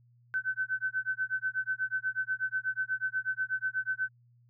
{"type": "tone with tremolo", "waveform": "sine", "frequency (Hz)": 1524, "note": "G6", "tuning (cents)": -49, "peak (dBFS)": -26, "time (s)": [0.34, 4.09], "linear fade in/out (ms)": 0, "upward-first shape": "sine", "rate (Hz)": 8.2, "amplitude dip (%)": 100, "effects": ["added 120 Hz sine -60 dBFS peak until 4.49 s"]}